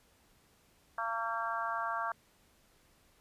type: harmonic tone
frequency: 228.1 Hz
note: A#3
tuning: 37 cents flat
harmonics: 3 / 4 / 5 / 6 / 7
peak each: -40 / -39 / -37 / -39 / -41 dBFS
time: 0.98-2.12 s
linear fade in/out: 2 ms
effects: pink hiss -67 dBFS RMS until 3.2 s + resampled to 32000 Hz